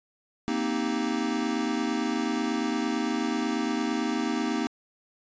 square chord, C minor seventh, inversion third, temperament equal, 233.1 / 261.6 / 311.1 / 392 Hz, Bb3 / C4 / Eb4 / G4, 0 / 0 / 0 / 0 cents, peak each -31 / -32 / -31 / -36 dBFS, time 0.48-4.67 s, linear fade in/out 0 ms, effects resampled to 16000 Hz

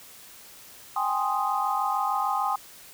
sine chord, Ab major seventh, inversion third, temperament equal, 784 / 830.6 / 1046.5 / 1244.5 Hz, G5 / Ab5 / C6 / Eb6, 0 / 0 / 0 / 0 cents, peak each -29 dBFS, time 0.96-2.56 s, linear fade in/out 5 ms, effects white hiss -48 dBFS RMS until 2.93 s

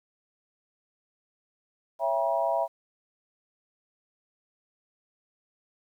sine chord, C# diminished seventh, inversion none, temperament just, 554.4 / 665.2 / 798.3 / 957.9 Hz, C#5 / E5 / G5 / Bb5, 0 / +16 / +31 / +47 cents, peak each -32 / -26 / -32 / -30 dBFS, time 1.99-2.68 s, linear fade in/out 50 ms, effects 10-bit

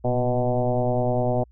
sine tone with frequency modulation, 370 Hz, F#4, in tune, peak -19 dBFS, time 0.04-1.44 s, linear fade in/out 10 ms, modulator 125 Hz, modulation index 3, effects added 60 Hz sine -50 dBFS peak until 1.51 s

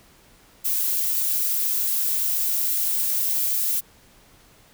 violet noise, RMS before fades -23 dBFS, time 0.64-3.81 s, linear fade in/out 20 ms, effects pink hiss -54 dBFS RMS until 4.73 s

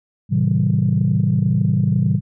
sine chord, A diminished seventh, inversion none, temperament just, 110 / 132 / 158.4 / 190.08 Hz, A2 / C3 / Eb3 / Gb3, 0 / +16 / +31 / +47 cents, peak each -19 dBFS, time 0.29-2.21 s, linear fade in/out 50 ms, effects tanh soft clip ceiling -6 dBFS

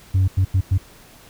sine tone bursts at uneven times, 94.3 Hz, F#2, 33 cents sharp, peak -11 dBFS, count 4, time 0.14-0.28 / 0.37-0.45 / 0.54-0.61 / 0.71-0.78 s, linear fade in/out 10 ms, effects tanh soft clip ceiling -12 dBFS + pink hiss -47 dBFS RMS until 1.29 s

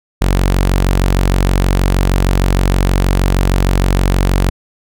sawtooth tone, 46.4 Hz, F#1, 6 cents sharp, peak -6 dBFS, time 0.21-4.5 s, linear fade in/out 10 ms, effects none

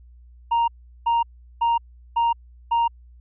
triangle tone bursts, 932.3 Hz, A#5, in tune, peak -15 dBFS, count 5, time 0.51-2.88 s, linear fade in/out 10 ms, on 170 ms, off 380 ms, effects added 60 Hz sine -45 dBFS peak until 3.2 s + resampled to 8000 Hz

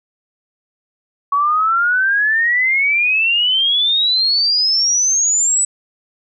sine exponential sweep, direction up, 1117 to 8010 Hz, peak -12 dBFS, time 1.32-5.65 s, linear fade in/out 5 ms, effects none

